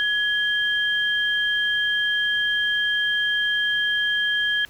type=tone pair together; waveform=sine; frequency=1682 / 3175 Hz; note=G#6 / G7; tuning=+22 / +21 cents; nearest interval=major seventh; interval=1099 cents; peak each=-21 / -24 dBFS; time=0-4.65 s; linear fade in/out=0 ms; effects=pink hiss -50 dBFS RMS until 4.69 s